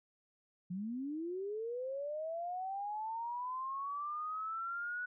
sine linear sweep, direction up, 172 to 1480 Hz, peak -37 dBFS, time 0.7-5.06 s, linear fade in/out 10 ms, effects none

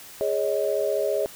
sine chord, Ab suspended fourth, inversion none, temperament equal with one note detuned, 415.3 / 554.4 / 629.5 Hz, Ab4 / Db5 / Eb5, 0 / 0 / +20 cents, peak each -26 dBFS, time 0.21-1.26 s, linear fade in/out 0 ms, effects white hiss -44 dBFS RMS until 1.35 s

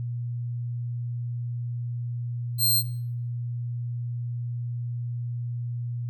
5% pulse tone, 4174 Hz, C8, 5 cents flat, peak -13 dBFS, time 2.58-2.83 s, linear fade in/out 50 ms, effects noise-tail reverb RT60 0.6 s tail -21 dB re dry + added 120 Hz sine -28 dBFS peak until 6.09 s

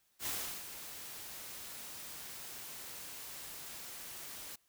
white noise with ADSR envelope, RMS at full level -37 dBFS, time 0.19-4.56 s, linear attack 76 ms, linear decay 360 ms, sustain -10 dB, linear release 9 ms, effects white hiss -74 dBFS RMS until 4.68 s

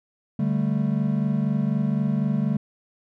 triangle chord, D suspended fourth, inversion none, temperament equal, 146.83 / 196 / 220 Hz, D3 / G3 / A3, 0 / 0 / 0 cents, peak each -23 dBFS, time 0.39-2.57 s, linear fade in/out 5 ms, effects none

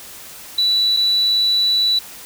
triangle tone with dropouts, 3951 Hz, B7, in tune, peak -10 dBFS, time 0.58-1.99 s, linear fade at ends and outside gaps 5 ms, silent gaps 0.966-0.97 s, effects tanh soft clip ceiling -11 dBFS + white hiss -37 dBFS RMS until 2.25 s

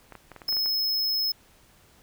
clicks, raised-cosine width 0.5 ms, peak -27 dBFS, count 9, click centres 0.123 / 0.153 / 0.317 / 0.363 / 0.418 / 0.489 / 0.526 / 0.568 / 0.66 s
square tone, 5180 Hz, E8, 31 cents flat, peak -24 dBFS, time 0.48-1.32 s, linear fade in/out 5 ms
effects pink hiss -58 dBFS RMS until 2.02 s

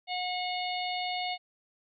harmonic tone, 725 Hz, F#5, 35 cents flat, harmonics 1 / 3 / 4 / 5 / 6, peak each -33 / -38 / -39 / -40 / -41 dBFS, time 0.07-1.38 s, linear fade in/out 50 ms, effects none

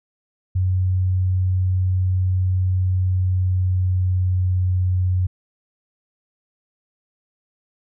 sine tone with pitch glide, 92.5 to 91.6 Hz, F#2 to F#2, 0 to -17 cents, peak -16 dBFS, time 0.55-5.27 s, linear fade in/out 10 ms, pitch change -17 cents, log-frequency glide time 2.77-4.65 s, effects none

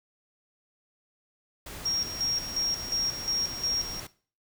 pink noise, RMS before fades -41 dBFS, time 1.66-4.07 s, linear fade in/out 5 ms
sine tone with tremolo, 5588 Hz, F8, in tune, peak -25 dBFS, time 1.85-4 s, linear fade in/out 10 ms, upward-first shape square, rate 2.8 Hz, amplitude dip 70%
effects noise-tail reverb RT60 0.4 s tail -18 dB re dry

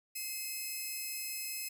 5% pulse tone pair together, 2093 / 2575 Hz, C7 / E7, 0 / -41 cents, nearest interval major third, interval 359 cents, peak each -36 / -29 dBFS, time 0.15-1.69 s, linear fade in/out 10 ms, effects none

